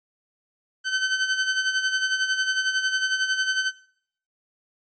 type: tone with tremolo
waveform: sawtooth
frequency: 1530 Hz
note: G6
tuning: 42 cents flat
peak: -16 dBFS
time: 0.84-3.72 s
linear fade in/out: 50 ms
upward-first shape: sine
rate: 11 Hz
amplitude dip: 65%
effects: noise-tail reverb RT60 0.6 s tail -19 dB re dry + resampled to 16000 Hz